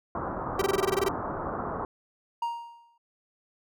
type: low-pass noise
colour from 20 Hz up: white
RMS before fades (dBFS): -33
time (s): 0.15-1.85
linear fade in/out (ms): 2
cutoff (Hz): 1300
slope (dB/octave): 48
type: tone bursts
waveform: 45% pulse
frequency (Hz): 388.5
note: G4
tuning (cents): -16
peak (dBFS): -22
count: 11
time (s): 0.59-1.087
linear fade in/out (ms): 5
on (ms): 27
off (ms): 20
type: tone with exponential decay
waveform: triangle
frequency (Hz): 937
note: A#5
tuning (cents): +9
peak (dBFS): -23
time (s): 2.42-2.98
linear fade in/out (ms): 5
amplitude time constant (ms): 120
effects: none